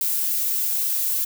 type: noise with ADSR envelope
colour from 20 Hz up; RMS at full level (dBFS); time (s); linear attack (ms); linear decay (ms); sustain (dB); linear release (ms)
violet; -20; 0.01-1.25; 3; 5; -3; 9
effects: none